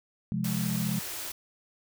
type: chord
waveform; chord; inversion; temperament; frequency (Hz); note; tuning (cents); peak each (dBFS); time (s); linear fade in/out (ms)
sine; F minor; second; just; 130.96 / 174.61 / 209.5; C3 / F3 / Ab3; +2 / 0 / +15; -33 / -31 / -31; 0.32-0.99; 0
type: band-stop noise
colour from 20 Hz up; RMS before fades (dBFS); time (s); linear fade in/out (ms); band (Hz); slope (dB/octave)
white; -37; 0.44-1.32; 5; 140 to 250; 96
effects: none